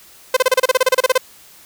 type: tone bursts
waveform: sawtooth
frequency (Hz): 514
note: C5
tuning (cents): -31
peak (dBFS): -6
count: 15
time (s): 0.34-1.179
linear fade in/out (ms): 5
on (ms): 27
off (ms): 31
effects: white hiss -45 dBFS RMS until 1.65 s